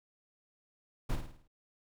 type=noise with echo; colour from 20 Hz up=brown; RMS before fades=-31 dBFS; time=1.09-1.16 s; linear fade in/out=10 ms; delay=53 ms; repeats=6; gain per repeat=-6 dB; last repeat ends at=1.478 s; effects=none